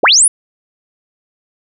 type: linear sweep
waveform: sine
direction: up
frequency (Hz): 200 to 10548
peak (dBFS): -5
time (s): 0.03-0.28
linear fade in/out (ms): 5
effects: none